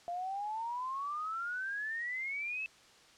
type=exponential sweep; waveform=sine; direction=up; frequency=686 to 2637 Hz; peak=-35 dBFS; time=0.08-2.66 s; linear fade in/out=0 ms; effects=white hiss -60 dBFS RMS until 3.17 s + low-pass 6000 Hz 12 dB/octave